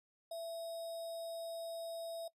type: tone with sample-and-hold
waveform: sine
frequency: 665 Hz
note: E5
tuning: 15 cents sharp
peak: -40 dBFS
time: 0.31-2.28 s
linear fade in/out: 5 ms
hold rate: 4410 Hz
effects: noise-tail reverb RT60 0.1 s tail -20 dB re dry + resampled to 32000 Hz